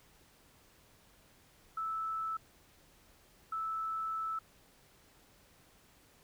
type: tone bursts at uneven times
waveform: sine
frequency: 1313 Hz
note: E6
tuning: 7 cents flat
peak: -34 dBFS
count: 2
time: 1.77-2.37 / 3.52-4.39 s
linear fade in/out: 5 ms
effects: pink hiss -64 dBFS RMS until 6.23 s